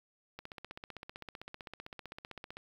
click train, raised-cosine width 0.3 ms, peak -28 dBFS, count 35, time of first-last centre 0.39-2.569 s, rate 15.6 Hz, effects 9-bit

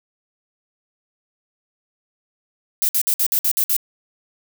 violet noise bursts, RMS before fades -18 dBFS, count 8, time 2.82-3.765 s, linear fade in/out 0 ms, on 70 ms, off 55 ms, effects none

